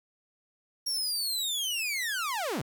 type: linear sweep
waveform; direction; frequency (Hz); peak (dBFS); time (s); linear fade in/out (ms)
sawtooth; down; 5610 to 92.5; -26; 0.86-2.62; 10
effects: 9-bit